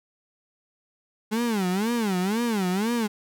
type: tone with vibrato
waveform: 35% pulse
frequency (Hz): 207.7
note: G#3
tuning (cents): 0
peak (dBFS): -21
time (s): 1.31-3.08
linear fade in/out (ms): 20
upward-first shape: sine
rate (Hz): 2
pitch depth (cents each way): 250
effects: none